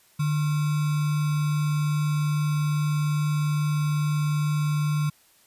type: tone with sample-and-hold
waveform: sine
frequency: 149.6 Hz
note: D3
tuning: 32 cents sharp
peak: -21 dBFS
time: 0.19-5.1 s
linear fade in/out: 10 ms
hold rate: 1225 Hz
effects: white hiss -59 dBFS RMS until 5.46 s + resampled to 32000 Hz